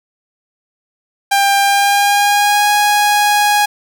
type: tone with pitch glide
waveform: sawtooth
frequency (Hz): 796 to 828.4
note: G5 to G#5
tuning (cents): +26 to -5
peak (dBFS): -6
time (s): 1.31-3.66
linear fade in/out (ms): 10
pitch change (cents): +69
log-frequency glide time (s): 1.6-2.7
effects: none